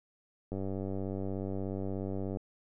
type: click train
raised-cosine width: 2 ms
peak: -24 dBFS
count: 180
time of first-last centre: 0.52-2.371 s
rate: 96.7 Hz
effects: none